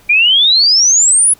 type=exponential sweep; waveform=sine; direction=up; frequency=2349 to 10510 Hz; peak=-6 dBFS; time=0.09-1.34 s; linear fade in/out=10 ms; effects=pink hiss -46 dBFS RMS until 1.39 s